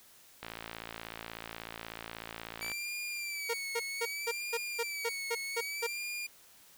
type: click train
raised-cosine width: 0.3 ms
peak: -24 dBFS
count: 130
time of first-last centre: 0.43-2.717 s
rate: 56.4 Hz
type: tone with vibrato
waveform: sawtooth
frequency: 2300 Hz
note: D7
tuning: 37 cents flat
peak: -33 dBFS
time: 2.61-6.27 s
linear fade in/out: 10 ms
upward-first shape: sine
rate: 0.64 Hz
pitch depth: 86 cents each way
type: tone bursts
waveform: sawtooth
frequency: 466.2 Hz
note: A#4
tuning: in tune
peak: -27 dBFS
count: 10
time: 3.49-5.87 s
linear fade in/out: 10 ms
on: 49 ms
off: 210 ms
effects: white hiss -59 dBFS RMS until 6.77 s